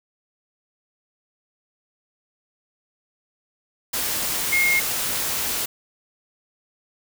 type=tone in noise; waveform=sine; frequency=2143 Hz; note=C7; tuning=41 cents sharp; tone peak=-17 dBFS; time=4.52-4.8 s; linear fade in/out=10 ms; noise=white; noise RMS=-25 dBFS; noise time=3.93-5.66 s; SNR=+5 dB; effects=none